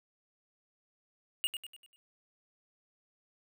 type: tone with echo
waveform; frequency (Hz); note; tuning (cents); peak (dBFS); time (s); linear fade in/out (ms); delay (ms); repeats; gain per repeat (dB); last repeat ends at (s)
square; 2853; F7; +36; -29; 1.44-1.47; 0; 98; 5; -7; 1.96
effects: none